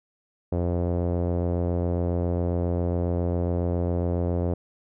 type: tone with low-pass filter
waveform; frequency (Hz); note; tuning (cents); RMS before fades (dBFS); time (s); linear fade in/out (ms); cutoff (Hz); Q
sawtooth; 87.31; F2; 0; -25; 0.52-4.54; 5; 550; 2.1
effects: none